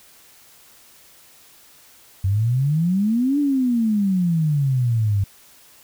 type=exponential two-way sweep; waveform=sine; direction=up then down; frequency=92.5 to 294.4 to 96.5 Hz; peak=-16 dBFS; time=2.24-5.24 s; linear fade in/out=5 ms; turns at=3.39 s; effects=white hiss -50 dBFS RMS until 5.83 s